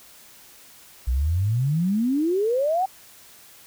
sine exponential sweep, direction up, 58.27 to 784 Hz, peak -19 dBFS, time 1.07-2.86 s, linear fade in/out 10 ms, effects white hiss -49 dBFS RMS until 3.66 s

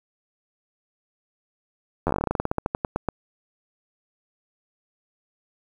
slowing click train, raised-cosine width 1 ms, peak -9 dBFS, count 22, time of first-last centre 2.07-3.087 s, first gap 11 ms, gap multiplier 1.13, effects 8-bit

